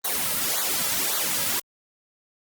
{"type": "noise with flanger", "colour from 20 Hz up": "white", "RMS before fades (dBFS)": -25, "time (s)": [0.04, 1.6], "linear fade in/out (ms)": 10, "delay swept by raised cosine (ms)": [0.37, 2.77], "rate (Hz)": 1.8, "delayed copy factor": -0.95, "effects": ["Opus 24 kbps"]}